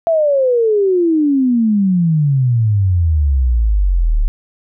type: exponential sweep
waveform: sine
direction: down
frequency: 675 to 35.16 Hz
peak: -10 dBFS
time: 0.07-4.28 s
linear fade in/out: 0 ms
effects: none